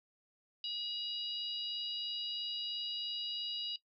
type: harmonic tone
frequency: 963 Hz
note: B5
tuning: 44 cents flat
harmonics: 3 / 4 / 5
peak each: -40 / -41 / -42 dBFS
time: 0.64-3.76 s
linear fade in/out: 2 ms
effects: noise-tail reverb RT60 0.1 s tail -18 dB re dry